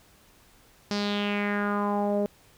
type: tone with low-pass filter sweep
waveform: sawtooth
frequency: 204.7 Hz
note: G#3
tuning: 25 cents flat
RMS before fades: -27 dBFS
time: 0.91-2.26 s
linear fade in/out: 0 ms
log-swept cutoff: 5200 to 530 Hz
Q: 3.8
effects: pink hiss -58 dBFS RMS until 2.57 s